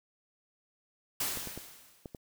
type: noise with exponential decay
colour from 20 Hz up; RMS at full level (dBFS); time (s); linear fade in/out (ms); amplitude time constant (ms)
white; -31; 1.2-2.17; 5; 210
type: clicks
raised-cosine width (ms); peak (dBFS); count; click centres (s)
2; -28; 5; 1.373 / 1.473 / 1.576 / 2.058 / 2.148
effects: none